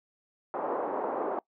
pink band-pass noise, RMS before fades -32 dBFS, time 0.54-1.39 s, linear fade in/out 0 ms, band 350 to 990 Hz, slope 24 dB/octave, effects noise-tail reverb RT60 0.1 s tail -23 dB re dry

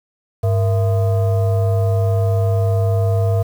sine tone with frequency modulation, 101.4 Hz, G#2, 41 cents flat, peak -13 dBFS, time 0.43-3.43 s, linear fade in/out 10 ms, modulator 568 Hz, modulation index 0.6, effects 7-bit

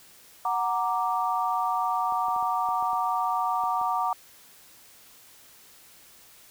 sine chord, Gb augmented, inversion none, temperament equal, 740 / 932.3 / 1174.7 Hz, Gb5 / Bb5 / D6, 0 / 0 / 0 cents, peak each -28 dBFS, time 0.45-4.13 s, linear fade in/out 2 ms
clicks, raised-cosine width 1 ms, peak -31 dBFS, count 9, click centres 2.123 / 2.284 / 2.363 / 2.427 / 2.688 / 2.826 / 2.932 / 3.637 / 3.814 s
effects white hiss -53 dBFS RMS until 6.5 s

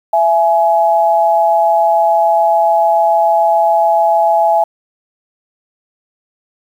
sine tone pair together, 667.9 / 841 Hz, E5 / G#5, +23 / +22 cents, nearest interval major third, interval 399 cents, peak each -11 dBFS, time 0.13-4.64 s, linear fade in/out 5 ms, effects 7-bit

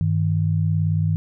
sine tone pair together, 99.23 / 157.4 Hz, G2 / D#3, +22 / +20 cents, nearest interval minor sixth, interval 798 cents, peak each -20 dBFS, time 0.01-1.16 s, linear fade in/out 0 ms, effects none

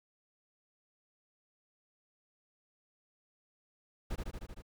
brown noise with echo, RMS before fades -36 dBFS, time 4.1-4.16 s, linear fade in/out 10 ms, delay 77 ms, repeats 6, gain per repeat -2 dB, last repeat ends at 4.622 s, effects none

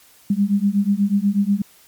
sine beating tone pair, 197.2 / 205.4 Hz, G3 / G#3, +11 / -19 cents, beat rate 8.2 Hz, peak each -18 dBFS, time 0.3-1.62 s, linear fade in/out 5 ms, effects white hiss -51 dBFS RMS until 1.87 s + MP3 96 kbps

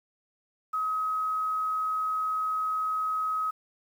sine tone with quantisation, 1271 Hz, D#6, 36 cents sharp, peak -26 dBFS, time 0.73-3.51 s, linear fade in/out 10 ms, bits 9, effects none

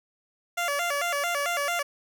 15% pulse tone with vibrato, 630 Hz, D#5, 21 cents sharp, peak -19 dBFS, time 0.57-1.83 s, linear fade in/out 10 ms, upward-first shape square, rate 4.5 Hz, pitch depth 170 cents each way, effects none

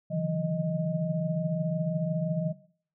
sine tone cluster, 140.4 / 152.2 / 166.2 / 186 / 623 Hz, C#3 / D#3 / E3 / F#3 / D#5, +22 / -38 / +15 / +9 / +2 cents, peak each -36 / -37 / -29 / -36 / -33 dBFS, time 0.1-2.53 s, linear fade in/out 20 ms, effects noise-tail reverb RT60 0.5 s tail -17 dB re dry

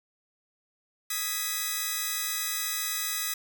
5% pulse chord, G# minor, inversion second, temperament equal with one note detuned, 1261.9 / 1661.2 / 1975.5 Hz, D#6 / G#6 / B6, +24 / 0 / 0 cents, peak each -22 / -25 / -21 dBFS, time 1.1-3.34 s, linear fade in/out 5 ms, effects none

